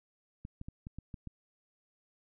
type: clicks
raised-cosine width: 5 ms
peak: -30 dBFS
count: 7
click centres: 0.451 / 0.614 / 0.685 / 0.869 / 0.986 / 1.142 / 1.273 s
effects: none